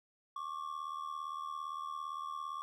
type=ring-modulated tone; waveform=triangle; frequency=1128 Hz; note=C#6; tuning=30 cents sharp; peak=-34 dBFS; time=0.36-2.62 s; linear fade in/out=0 ms; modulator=38.8 Hz; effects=none